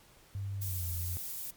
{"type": "tone with pitch glide", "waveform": "sine", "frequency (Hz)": [98.9, 87.1], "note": ["G2", "F2"], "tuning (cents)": [16, -4], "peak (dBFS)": -34, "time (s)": [0.35, 1.17], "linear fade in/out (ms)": 0, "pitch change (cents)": -220, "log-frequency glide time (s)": [0.61, 0.84]}
{"type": "noise", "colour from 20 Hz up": "violet", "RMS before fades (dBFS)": -39, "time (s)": [0.61, 1.51], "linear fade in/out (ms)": 10}
{"effects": ["pink hiss -60 dBFS RMS until 1.56 s", "MP3 96 kbps"]}